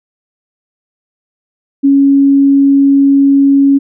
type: tone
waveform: sine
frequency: 277.2 Hz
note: C#4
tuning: in tune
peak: -4 dBFS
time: 1.83-3.79 s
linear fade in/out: 20 ms
effects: none